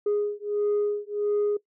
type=beating tone pair; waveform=sine; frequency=413.2 / 414.7 Hz; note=G#4 / G#4; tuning=-9 / -3 cents; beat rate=1.5 Hz; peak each=-25 dBFS; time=0.06-1.57 s; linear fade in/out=5 ms; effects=noise-tail reverb RT60 0.1 s tail -20 dB re dry + tanh soft clip ceiling -19 dBFS